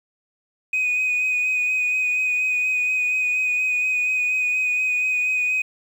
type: tone with vibrato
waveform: sine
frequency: 2496 Hz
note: D#7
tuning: 5 cents sharp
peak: -17 dBFS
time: 0.73-5.62 s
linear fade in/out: 5 ms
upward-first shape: sine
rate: 4.2 Hz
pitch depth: 20 cents each way
effects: tanh soft clip ceiling -16 dBFS + 8-bit